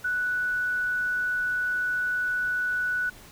sine tone, 1480 Hz, F#6, in tune, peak -24 dBFS, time 0.04-3.1 s, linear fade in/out 10 ms, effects pink hiss -49 dBFS RMS until 3.31 s

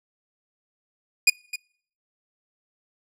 sawtooth tone with echo, 2453 Hz, D#7, 25 cents flat, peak -9 dBFS, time 1.27-1.3 s, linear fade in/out 5 ms, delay 260 ms, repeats 1, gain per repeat -15 dB, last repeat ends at 1.56 s, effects noise-tail reverb RT60 0.6 s tail -26 dB re dry + low-pass 12000 Hz 12 dB/octave

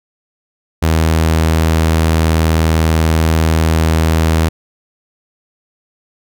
sawtooth tone, 80.4 Hz, E2, 43 cents flat, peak -6 dBFS, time 0.82-4.49 s, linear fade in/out 10 ms, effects none

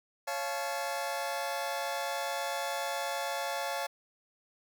sawtooth chord, Db augmented, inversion none, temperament just, 554.4 / 693 / 866.2 Hz, Db5 / F5 / A5, 0 / -14 / -27 cents, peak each -33 dBFS, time 0.27-3.87 s, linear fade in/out 10 ms, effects none

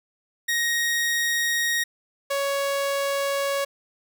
sawtooth tone pair in turn, 1875 / 557.4 Hz, A#6 / C#5, +10 / +9 cents, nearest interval octave + major sixth, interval 2101 cents, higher first, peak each -18 / -19 dBFS, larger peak first, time 0.48-1.84 / 2.3-3.65 s, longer first, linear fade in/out 10 ms, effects none

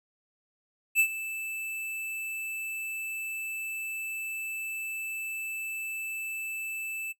square tone with ADSR envelope, 2637 Hz, E7, in tune, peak -19 dBFS, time 0.95-7.13 s, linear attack 46 ms, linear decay 77 ms, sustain -15 dB, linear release 19 ms, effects noise-tail reverb RT60 0.1 s tail -19 dB re dry

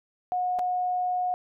sine tone with dropouts, 726 Hz, F#5, 33 cents flat, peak -24 dBFS, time 0.32-1.34 s, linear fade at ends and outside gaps 0 ms, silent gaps 0.588-0.593 s, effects none

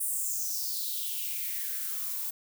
violet noise with high-pass filter sweep, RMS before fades -33 dBFS, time 0-2.31 s, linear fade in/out 10 ms, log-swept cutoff 9600 to 880 Hz, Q 4.4, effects none

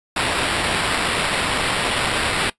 white noise with sample-and-hold, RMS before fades -21 dBFS, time 0.16-2.5 s, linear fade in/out 5 ms, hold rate 6300 Hz, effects noise-tail reverb RT60 0.1 s tail -19 dB re dry + resampled to 24000 Hz

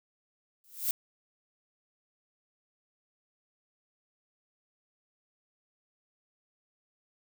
violet noise with exponential growth, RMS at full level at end -25 dBFS, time 0.64-0.91 s, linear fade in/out 1 ms, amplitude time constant 57 ms, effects none

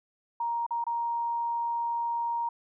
sine tone with dropouts, 937 Hz, A#5, 9 cents sharp, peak -27 dBFS, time 0.4-2.49 s, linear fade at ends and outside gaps 5 ms, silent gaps 0.665-0.707 / 0.841-0.866 s, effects none

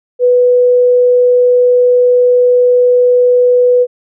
sine tone, 493.9 Hz, B4, in tune, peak -5 dBFS, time 0.19-3.87 s, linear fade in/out 50 ms, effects none

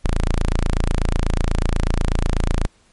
sawtooth tone, 28.15 Hz, A0, 40 cents sharp, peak -12 dBFS, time 0.04-2.67 s, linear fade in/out 10 ms, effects pink hiss -57 dBFS RMS until 2.92 s + MP3 48 kbps

